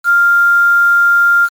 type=tone with quantisation; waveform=sine; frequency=1396.9 Hz; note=F6; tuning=in tune; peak=-6 dBFS; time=0.04-1.49 s; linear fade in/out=50 ms; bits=5; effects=MP3 96 kbps